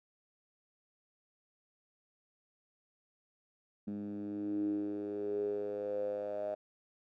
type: tone with band-pass filter sweep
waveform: 10% pulse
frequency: 102.7 Hz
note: G#2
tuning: 19 cents flat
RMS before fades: -37 dBFS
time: 3.87-6.55 s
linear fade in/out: 10 ms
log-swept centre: 230 to 630 Hz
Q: 8.9
effects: none